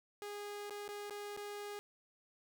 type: tone with dropouts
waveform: sawtooth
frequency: 411.2 Hz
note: G#4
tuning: 17 cents flat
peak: -39 dBFS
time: 0.22-1.79 s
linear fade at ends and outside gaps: 0 ms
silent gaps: 0.696-0.707 / 0.879-0.889 / 1.097-1.107 / 1.365-1.374 s
effects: none